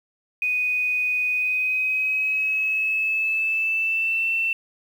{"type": "tone with pitch glide", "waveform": "sine", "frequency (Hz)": [2489, 2683], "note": ["D#7", "E7"], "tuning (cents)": [0, 30], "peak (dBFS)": -20, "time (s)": [0.42, 4.53], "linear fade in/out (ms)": 2, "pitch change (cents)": 130, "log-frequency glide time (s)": [1.32, 4.31], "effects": ["8-bit"]}